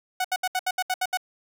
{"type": "tone bursts", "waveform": "sawtooth", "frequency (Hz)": 740, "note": "F#5", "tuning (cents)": 0, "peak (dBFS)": -19, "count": 9, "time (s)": [0.2, 1.173], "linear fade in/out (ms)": 5, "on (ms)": 45, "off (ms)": 71, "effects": []}